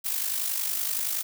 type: noise with amplitude modulation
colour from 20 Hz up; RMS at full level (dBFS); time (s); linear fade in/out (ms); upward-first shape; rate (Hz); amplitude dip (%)
blue; -26; 0.04-1.23; 20; sine; 50.7; 60
effects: none